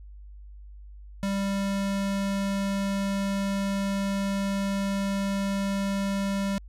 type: tone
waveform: square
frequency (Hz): 197.2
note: G3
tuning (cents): +11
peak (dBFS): -26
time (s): 1.23-6.58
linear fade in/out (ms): 0
effects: added 50 Hz sine -42 dBFS peak until 6.68 s + low-pass 11000 Hz 12 dB/octave